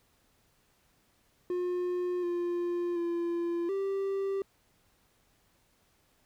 triangle tone with pitch steps, 357.7 / 349.2 / 342.3 / 391.2 Hz, F4 / F4 / F4 / G4, +41 / 0 / -35 / -4 cents, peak -27 dBFS, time 1.5-4.42 s, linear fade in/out 2 ms, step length 730 ms, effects pink hiss -69 dBFS RMS until 6.25 s

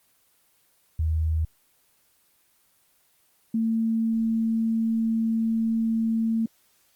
sine tone pair in turn, 79.5 / 225.3 Hz, D#2 / A3, +38 / +41 cents, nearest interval octave + tritone, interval 1803 cents, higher second, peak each -21 dBFS, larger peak neither, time 0.99-1.45 / 3.54-6.46 s, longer second, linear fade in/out 5 ms, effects white hiss -64 dBFS RMS until 6.95 s + Opus 24 kbps

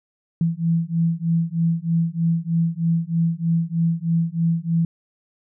sine beating tone pair, 164.81 / 168.01 Hz, E3 / E3, 0 / +33 cents, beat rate 3.2 Hz, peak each -21 dBFS, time 0.41-4.85 s, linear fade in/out 2 ms, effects none

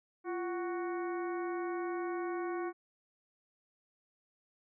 harmonic tone with a mistuned harmonic, 370 Hz, F#4, in tune, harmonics 1 / 2 / 3 / 4 / 5 / 6, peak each -35 / -43 / -44 / -48 / -53 / -53 dBFS, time 0.24-2.73 s, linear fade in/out 50 ms, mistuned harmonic 1, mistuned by -110 cents, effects none

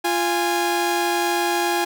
sawtooth tone pair together, 347.1 / 824 Hz, F4 / G#5, -11 / -14 cents, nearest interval octave + minor third, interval 1497 cents, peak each -18 dBFS, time 0.04-1.85 s, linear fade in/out 10 ms, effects none

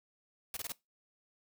white noise bursts, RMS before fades -39 dBFS, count 4, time 0.54-0.721 s, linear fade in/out 2 ms, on 28 ms, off 23 ms, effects noise-tail reverb RT60 0.2 s tail -21 dB re dry

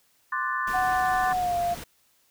sine chord, D dominant seventh, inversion third, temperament equal with one note detuned, 1046.5 / 1174.7 / 1487.7 / 1760 Hz, C6 / D6 / F#6 / A6, 0 / 0 / +9 / 0 cents, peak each -30 / -31 / -33 / -30 dBFS, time 0.32-1.33 s, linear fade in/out 5 ms
pink noise, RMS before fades -39 dBFS, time 0.67-1.84 s, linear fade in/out 5 ms
sine tone with pitch glide, 743 to 697.3 Hz, F#5 to F5, +7 to -3 cents, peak -23 dBFS, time 0.73-1.75 s, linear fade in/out 20 ms, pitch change -110 cents, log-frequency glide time 1.31-1.56 s
effects white hiss -65 dBFS RMS until 2.3 s

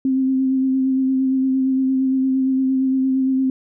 sine tone with vibrato, 263.5 Hz, C4, 12 cents sharp, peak -15 dBFS, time 0.05-3.5 s, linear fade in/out 2 ms, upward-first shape sine, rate 8.7 Hz, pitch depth 19 cents each way, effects none

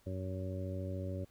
harmonic tone, 93.7 Hz, F#2, 22 cents sharp, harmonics 1 / 2 / 3 / 4 / 5 / 6, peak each -38 / -45 / -46 / -48 / -53 / -45 dBFS, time 0.06-1.25 s, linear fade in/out 10 ms, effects pink hiss -68 dBFS RMS until 1.3 s

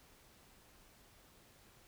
silence, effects pink hiss -64 dBFS RMS until 1.87 s

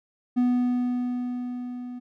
triangle tone with level ramp, 246.9 Hz, B3, in tune, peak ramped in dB -16 to -32 dBFS, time 0.36-2 s, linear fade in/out 20 ms, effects none

